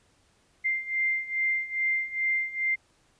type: beating tone pair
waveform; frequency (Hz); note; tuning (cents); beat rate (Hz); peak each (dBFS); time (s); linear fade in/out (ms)
sine; 2093 / 2095.4; C7 / C7; 0 / +2; 2.4; -30 / -27; 0.64-2.76; 20
effects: pink hiss -65 dBFS RMS until 3.19 s + resampled to 22050 Hz